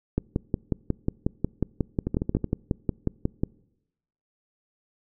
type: two click trains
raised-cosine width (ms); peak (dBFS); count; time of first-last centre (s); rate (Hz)
3; -13 / -10; 6 / 19; 2.07-2.443 / 0.18-3.435; 13.4 / 5.53
effects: noise-tail reverb RT60 0.9 s tail -25 dB re dry